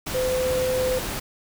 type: tone in noise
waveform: sine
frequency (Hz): 511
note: C5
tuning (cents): -41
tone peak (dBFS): -21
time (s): 0.14-0.99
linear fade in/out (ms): 10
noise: pink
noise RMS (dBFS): -30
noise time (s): 0.06-1.2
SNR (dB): +6
effects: none